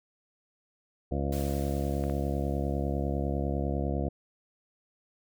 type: harmonic tone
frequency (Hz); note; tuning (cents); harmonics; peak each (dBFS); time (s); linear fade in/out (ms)
70; C#2; +18; 1 / 2 / 3 / 4 / 5 / 7 / 8 / 9 / 10; -31 / -34 / -36 / -37 / -38 / -39 / -40 / -41 / -41; 1.11-4.09; 10
type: noise with exponential decay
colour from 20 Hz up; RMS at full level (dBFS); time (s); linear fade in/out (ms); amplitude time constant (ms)
white; -43; 1.32-3.9; 5; 560
type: clicks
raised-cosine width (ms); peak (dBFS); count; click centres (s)
0.5; -29; 2; 2.039 / 2.098
effects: none